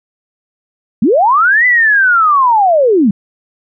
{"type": "linear two-way sweep", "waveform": "sine", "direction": "up then down", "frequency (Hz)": [180.3, 2017, 180.3], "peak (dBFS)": -6, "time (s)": [1.02, 3.11], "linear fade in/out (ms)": 5, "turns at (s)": 1.66, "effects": []}